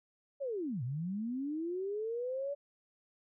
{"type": "linear two-way sweep", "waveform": "sine", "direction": "down then up", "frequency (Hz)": [577, 114.8, 577], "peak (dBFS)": -34, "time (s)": [0.4, 2.55], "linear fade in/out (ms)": 20, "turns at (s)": 0.83, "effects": []}